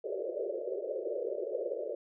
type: band-pass noise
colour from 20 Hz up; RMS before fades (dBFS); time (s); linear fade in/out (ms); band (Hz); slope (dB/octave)
white; -36; 0.04-1.95; 5; 360 to 600; 96
effects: none